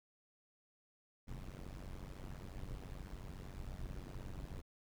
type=noise with amplitude modulation; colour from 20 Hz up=brown; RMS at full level=-43 dBFS; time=1.27-4.62 s; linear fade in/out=20 ms; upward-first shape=sine; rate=94 Hz; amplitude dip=95%; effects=none